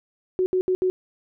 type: tone bursts at uneven times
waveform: sine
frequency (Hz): 370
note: F#4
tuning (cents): 0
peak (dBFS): -18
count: 4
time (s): 0.39-0.46 / 0.53-0.61 / 0.68-0.75 / 0.82-0.9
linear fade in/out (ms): 0
effects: none